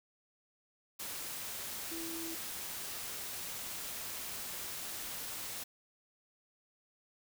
sine tone in noise, 329.6 Hz, E4, in tune, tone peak -42 dBFS, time 1.91-2.35 s, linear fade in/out 10 ms, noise white, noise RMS -42 dBFS, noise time 0.99-5.64 s, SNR -3 dB, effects none

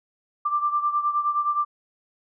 sine beating tone pair, 1179 / 1188.6 Hz, D6 / D6, +6 / +20 cents, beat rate 9.6 Hz, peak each -22 / -27 dBFS, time 0.45-1.65 s, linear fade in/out 10 ms, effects none

